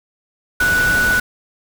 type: tone in noise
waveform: sine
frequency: 1479 Hz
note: F#6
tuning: 1 cent flat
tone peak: -13 dBFS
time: 0.6-1.2 s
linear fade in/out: 5 ms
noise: pink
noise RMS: -23 dBFS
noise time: 0.6-1.2 s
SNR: +7 dB
effects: none